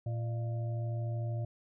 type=harmonic tone with a mistuned harmonic; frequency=115.2 Hz; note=A#2; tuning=20 cents flat; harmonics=1 / 3 / 5 / 6; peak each=-32 / -50 / -46 / -50 dBFS; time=0.06-1.45 s; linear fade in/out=5 ms; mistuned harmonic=5; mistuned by=+65 cents; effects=none